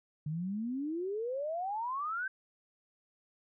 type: exponential sweep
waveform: sine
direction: up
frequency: 146.83 to 1583 Hz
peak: -33 dBFS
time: 0.26-2.28 s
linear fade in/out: 5 ms
effects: none